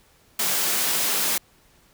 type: high-pass noise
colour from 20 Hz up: white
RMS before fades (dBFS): -23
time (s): 0.39-1.38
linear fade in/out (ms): 5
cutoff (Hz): 140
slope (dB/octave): 96
effects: pink hiss -58 dBFS RMS until 1.93 s